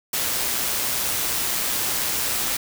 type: noise with amplitude modulation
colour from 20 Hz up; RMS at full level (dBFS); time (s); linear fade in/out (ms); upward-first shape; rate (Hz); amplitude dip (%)
white; -23; 0.13-2.57; 5; sine; 123; 25
effects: none